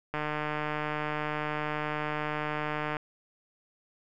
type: click train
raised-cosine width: 0.5 ms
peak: -17 dBFS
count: 428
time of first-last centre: 0.14-2.968 s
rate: 151 Hz
effects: none